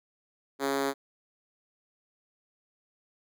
5% pulse tone with high-pass filter, 138 Hz, C#3, 7 cents flat, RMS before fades -29 dBFS, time 0.59-0.94 s, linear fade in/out 50 ms, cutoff 330 Hz, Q 4.9, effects none

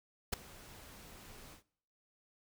pink noise with ADSR envelope, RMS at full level -31 dBFS, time 0.32-1.63 s, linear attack 15 ms, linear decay 6 ms, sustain -23 dB, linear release 110 ms, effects noise-tail reverb RT60 0.7 s tail -23 dB re dry

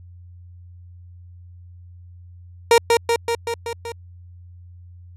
30% pulse tone with echo, 466.4 Hz, A#4, 1 cent sharp, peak -7 dBFS, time 2.71-2.78 s, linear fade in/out 2 ms, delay 190 ms, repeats 6, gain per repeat -3 dB, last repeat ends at 3.92 s, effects added 88 Hz sine -40 dBFS peak until 5.16 s + low-pass 11000 Hz 12 dB/octave

